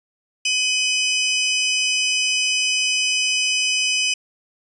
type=tone pair together; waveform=25% pulse; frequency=2521 / 2998 Hz; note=D#7 / F#7; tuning=+22 / +22 cents; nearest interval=minor third; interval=300 cents; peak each=-16 / -18 dBFS; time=0.45-4.14 s; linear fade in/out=5 ms; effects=resampled to 24000 Hz